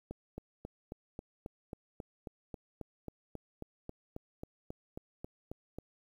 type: click train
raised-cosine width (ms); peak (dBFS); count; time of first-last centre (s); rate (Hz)
2; -28; 22; 0.11-5.786; 3.7
effects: 10-bit